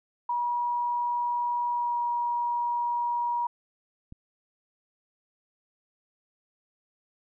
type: tone with pitch glide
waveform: sine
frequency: 962 to 955.9 Hz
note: B5 to A#5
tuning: -46 to +43 cents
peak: -25 dBFS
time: 0.29-3.47 s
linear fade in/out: 5 ms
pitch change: -11 cents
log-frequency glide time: 1.72-1.97 s
type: click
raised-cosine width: 5 ms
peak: -31 dBFS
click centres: 4.124 s
effects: none